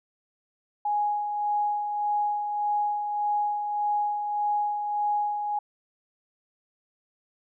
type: tone with tremolo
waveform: sine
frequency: 830.6 Hz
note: G#5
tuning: in tune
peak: -22 dBFS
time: 0.85-5.59 s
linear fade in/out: 5 ms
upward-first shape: sine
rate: 1.7 Hz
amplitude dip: 45%
effects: none